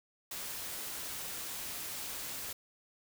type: noise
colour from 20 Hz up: white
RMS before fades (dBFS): -41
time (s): 0.31-2.53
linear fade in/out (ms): 5
effects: none